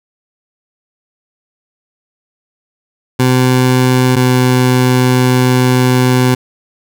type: tone pair in turn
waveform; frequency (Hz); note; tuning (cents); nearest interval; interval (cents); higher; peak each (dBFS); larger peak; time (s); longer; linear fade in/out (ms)
20% pulse; 127.5 / 126.69; C3 / B2; -44 / +45; unison; 11; first; -3; neither; 3.19-4.16 / 4.16-6.35; second; 10
effects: none